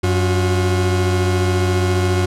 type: tone pair together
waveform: 40% pulse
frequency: 93.53 / 359.7 Hz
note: F#2 / F#4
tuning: +19 / -49 cents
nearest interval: octave + major seventh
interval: 2332 cents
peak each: -15 / -19 dBFS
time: 0.03-2.26 s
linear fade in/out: 10 ms
effects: low-pass 10000 Hz 12 dB/octave